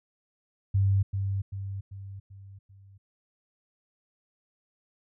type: tone with echo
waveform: sine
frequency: 98 Hz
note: G2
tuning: in tune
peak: -20 dBFS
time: 0.74-1.03 s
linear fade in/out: 10 ms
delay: 390 ms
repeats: 5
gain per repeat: -6 dB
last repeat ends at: 2.98 s
effects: none